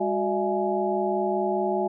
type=tone cluster; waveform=sine; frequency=203 / 369.1 / 604 / 669 / 838 Hz; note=G#3 / F#4 / D5 / E5 / G#5; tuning=-39 / -4 / +48 / +25 / +15 cents; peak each=-31 / -26 / -31 / -29 / -29 dBFS; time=0-1.88 s; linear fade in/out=10 ms; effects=none